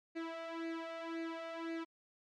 sawtooth tone with flanger, 329.6 Hz, E4, in tune, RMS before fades -42 dBFS, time 0.15-1.85 s, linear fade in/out 20 ms, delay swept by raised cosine 0.45 to 1.65 ms, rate 1.9 Hz, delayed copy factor +0.8, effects low-pass 3000 Hz 12 dB/octave + MP3 96 kbps

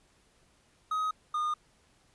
triangle tone pair in turn, 1261 / 1221.6 Hz, D#6 / D#6, +23 / -32 cents, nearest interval minor second, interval 55 cents, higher first, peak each -26 dBFS, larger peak neither, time 0.91-1.11 / 1.34-1.54 s, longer neither, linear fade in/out 5 ms, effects pink hiss -66 dBFS RMS until 2.14 s + resampled to 24000 Hz

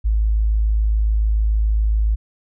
sine tone, 53.5 Hz, A1, 48 cents flat, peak -14 dBFS, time 0.04-2.16 s, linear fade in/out 20 ms, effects none

